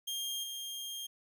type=tone with level steps; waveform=sawtooth; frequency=3214 Hz; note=G7; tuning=43 cents sharp; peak=-32 / -36 dBFS; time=0.07-1.07 s; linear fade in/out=10 ms; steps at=0.43 s; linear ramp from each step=10 ms; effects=none